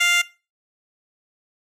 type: tone with high-pass filter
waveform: 15% pulse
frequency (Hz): 698.5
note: F5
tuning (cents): 0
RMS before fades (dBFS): -18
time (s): 0-0.22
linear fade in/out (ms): 10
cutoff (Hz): 2100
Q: 1.5
effects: noise-tail reverb RT60 0.3 s tail -19 dB re dry + low-pass 11000 Hz 12 dB/octave

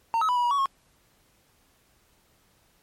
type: tone with pitch steps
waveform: triangle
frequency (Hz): 914 / 1283 / 990 / 972 / 962 / 1125 / 1087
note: A#5 / E6 / B5 / B5 / B5 / C#6 / C#6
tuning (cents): -34 / -47 / +4 / -28 / -46 / +25 / -34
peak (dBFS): -19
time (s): 0.14-0.658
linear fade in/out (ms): 0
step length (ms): 74
effects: pink hiss -64 dBFS RMS until 2.82 s + MP3 64 kbps

